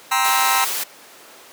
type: chord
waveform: sawtooth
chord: C dominant seventh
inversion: second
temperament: just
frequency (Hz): 784.9 / 941.9 / 1046.5 / 1308.1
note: G5 / Bb5 / C6 / E6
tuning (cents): +2 / +18 / 0 / -14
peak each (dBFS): -18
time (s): 0.11-0.65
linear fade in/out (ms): 10
type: noise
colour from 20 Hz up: white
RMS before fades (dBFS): -24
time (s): 0.24-0.84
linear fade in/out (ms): 10
effects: pink hiss -43 dBFS RMS until 1.52 s + high-pass 400 Hz 12 dB/octave